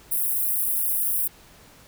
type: high-pass noise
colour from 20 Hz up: white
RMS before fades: -24 dBFS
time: 0.11-1.28 s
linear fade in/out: 10 ms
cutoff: 9700 Hz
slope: 48 dB/octave
effects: pink hiss -51 dBFS RMS until 1.87 s